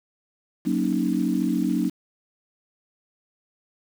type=chord; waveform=sine; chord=D# minor seventh; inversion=first; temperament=equal; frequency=185 / 233.1 / 277.2 / 311.1 Hz; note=F#3 / A#3 / C#4 / D#4; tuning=0 / 0 / 0 / 0 cents; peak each=-26 dBFS; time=0.65-1.9 s; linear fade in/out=20 ms; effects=7-bit